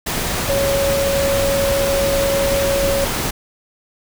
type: tone in noise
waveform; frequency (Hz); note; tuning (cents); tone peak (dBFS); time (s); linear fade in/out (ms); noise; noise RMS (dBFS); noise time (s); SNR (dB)
sine; 554.4; C#5; 0; -16; 0.49-3.05; 10; pink; -21; 0.06-3.31; +2
effects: none